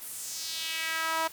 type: tone with high-pass filter sweep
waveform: sawtooth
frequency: 323.7 Hz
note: E4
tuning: 31 cents flat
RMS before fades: -33 dBFS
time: 0.01-1.28 s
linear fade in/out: 10 ms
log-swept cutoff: 12000 to 830 Hz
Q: 2
effects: white hiss -48 dBFS RMS until 1.32 s